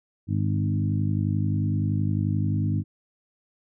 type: harmonic tone with a mistuned harmonic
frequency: 51 Hz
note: G#1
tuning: 31 cents flat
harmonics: 2 / 3 / 4 / 5 / 6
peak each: -24 / -28 / -30 / -32 / -34 dBFS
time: 0.27-2.84 s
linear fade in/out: 50 ms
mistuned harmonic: 2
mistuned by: -18 cents
effects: none